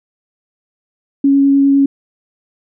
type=tone with vibrato; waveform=sine; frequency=277.2 Hz; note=C#4; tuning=in tune; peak=-7 dBFS; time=1.24-1.86 s; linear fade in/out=5 ms; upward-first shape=sine; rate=9.9 Hz; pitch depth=8 cents each way; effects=none